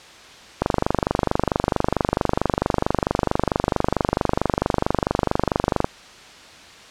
click train, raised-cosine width 1 ms, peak -3 dBFS, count 129, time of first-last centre 0.62-5.844 s, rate 24.5 Hz, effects white hiss -43 dBFS RMS until 6.9 s + low-pass 5000 Hz 12 dB/octave

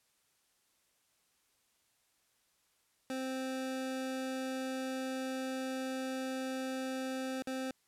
25% pulse tone with dropouts, 261.6 Hz, C4, in tune, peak -32 dBFS, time 3.1-7.71 s, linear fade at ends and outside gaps 1 ms, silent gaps 7.423-7.472 s, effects white hiss -74 dBFS RMS until 7.87 s + low-pass 12000 Hz 12 dB/octave

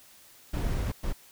brown noise bursts at uneven times, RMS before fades -29 dBFS, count 2, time 0.53-0.92 / 1.03-1.13 s, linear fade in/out 10 ms, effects white hiss -55 dBFS RMS until 1.31 s

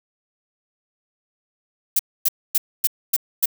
violet noise bursts, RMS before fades -17 dBFS, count 6, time 1.96-3.458 s, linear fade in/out 5 ms, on 33 ms, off 260 ms, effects none

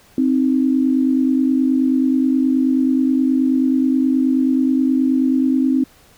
sine tone pair together, 261.3 / 310.7 Hz, C4 / D#4, -2 / -2 cents, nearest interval minor third, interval 300 cents, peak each -14 / -19 dBFS, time 0.18-5.84 s, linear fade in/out 2 ms, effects pink hiss -50 dBFS RMS until 6.17 s

